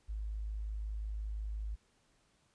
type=tone; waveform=sine; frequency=52.8 Hz; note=G#1; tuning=29 cents sharp; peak=-36 dBFS; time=0.08-1.76 s; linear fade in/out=20 ms; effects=pink hiss -72 dBFS RMS until 2.54 s + resampled to 22050 Hz